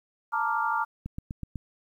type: chord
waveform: sine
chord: Bb major seventh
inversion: third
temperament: equal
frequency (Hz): 880 / 932.3 / 1174.7 / 1396.9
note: A5 / Bb5 / D6 / F6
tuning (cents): 0 / 0 / 0 / 0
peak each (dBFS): -30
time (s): 0.32-0.85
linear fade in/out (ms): 20
type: click train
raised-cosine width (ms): 5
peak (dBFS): -22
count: 5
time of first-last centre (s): 1.06-1.558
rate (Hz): 8.04
effects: 10-bit